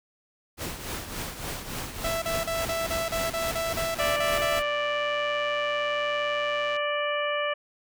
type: noise with tremolo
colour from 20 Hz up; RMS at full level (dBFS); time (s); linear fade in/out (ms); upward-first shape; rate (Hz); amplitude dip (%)
pink; -32; 0.57-4.63; 50; triangle; 3.5; 65
type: tone bursts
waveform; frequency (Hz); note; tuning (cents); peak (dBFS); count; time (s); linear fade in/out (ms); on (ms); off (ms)
sawtooth; 662; E5; +7; -23; 12; 2.04-4.596; 5; 180; 36
type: click train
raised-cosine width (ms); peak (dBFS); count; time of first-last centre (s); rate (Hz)
0.2; -25; 494; 2.69-6.764; 121
type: harmonic tone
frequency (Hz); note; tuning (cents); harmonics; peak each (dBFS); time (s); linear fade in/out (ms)
587.3; D5; 0; 1 / 2 / 3 / 4 / 5; -28 / -31 / -33 / -34 / -35; 3.99-7.54; 10
effects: none